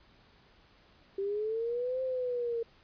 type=linear two-way sweep; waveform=sine; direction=up then down; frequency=388.2 to 523.3 to 458.4 Hz; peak=-30 dBFS; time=1.18-2.63 s; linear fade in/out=5 ms; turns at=2.02 s; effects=pink hiss -62 dBFS RMS until 2.83 s + resampled to 11025 Hz